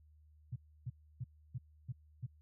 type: tone bursts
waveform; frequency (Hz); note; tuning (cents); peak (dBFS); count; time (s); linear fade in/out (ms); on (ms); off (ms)
sine; 123.47; B2; 0; -37; 6; 0.52-2.266; 10; 41; 300
effects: added 76 Hz sine -61 dBFS peak until 2.41 s